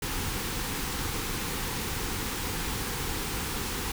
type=band-stop noise; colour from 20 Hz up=pink; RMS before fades=-32 dBFS; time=0.02-3.92 s; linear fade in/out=5 ms; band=530 to 740 Hz; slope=96 dB/octave; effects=none